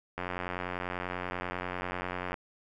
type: click train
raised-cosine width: 0.5 ms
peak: -19 dBFS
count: 196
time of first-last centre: 0.18-2.342 s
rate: 90.2 Hz
effects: none